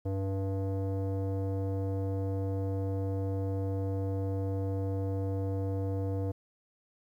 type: tone with low-pass filter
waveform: square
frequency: 96.9 Hz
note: G2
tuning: 20 cents flat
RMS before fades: -32 dBFS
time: 0.05-6.32 s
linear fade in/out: 10 ms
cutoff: 550 Hz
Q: 2.2
effects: 11-bit